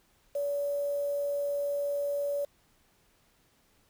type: tone with quantisation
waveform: sine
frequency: 571 Hz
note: D5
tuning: 49 cents flat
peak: -28 dBFS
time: 0.35-2.45 s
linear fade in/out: 5 ms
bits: 8
effects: pink hiss -67 dBFS RMS until 3.89 s